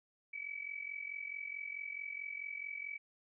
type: tone with amplitude modulation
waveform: sine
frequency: 2287 Hz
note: D7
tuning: 47 cents flat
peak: -37 dBFS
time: 0.33-2.98 s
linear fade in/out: 10 ms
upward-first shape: sine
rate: 44.6 Hz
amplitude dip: 80%
effects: none